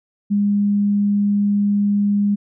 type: tone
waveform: sine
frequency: 203.7 Hz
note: G#3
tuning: 33 cents flat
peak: -14 dBFS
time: 0.3-2.36 s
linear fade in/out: 20 ms
effects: none